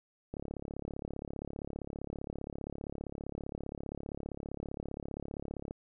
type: click train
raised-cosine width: 2 ms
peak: -26 dBFS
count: 190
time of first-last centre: 0.34-5.709 s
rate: 35.2 Hz
effects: none